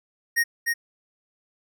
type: tone with echo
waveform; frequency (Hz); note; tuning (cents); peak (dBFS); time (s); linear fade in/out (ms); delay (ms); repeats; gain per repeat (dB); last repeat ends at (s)
square; 1864.7; A#6; 0; -19; 0.36-0.44; 20; 300; 1; -3; 0.74
effects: none